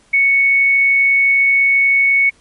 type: tone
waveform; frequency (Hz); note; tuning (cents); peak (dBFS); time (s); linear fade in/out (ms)
sine; 2217; C#7; 0; -9; 0.13-2.3; 10
effects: pink hiss -52 dBFS RMS until 2.4 s + MP3 48 kbps